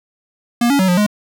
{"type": "tone with pitch steps", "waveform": "square", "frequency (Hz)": [237.8, 281.5, 188.3, 178.1, 208.9], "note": ["A#3", "C#4", "F#3", "F3", "G#3"], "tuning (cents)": [35, 27, 31, 34, 10], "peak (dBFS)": -12, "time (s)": [0.61, 1.065], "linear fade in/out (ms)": 5, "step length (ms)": 91, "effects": ["9-bit"]}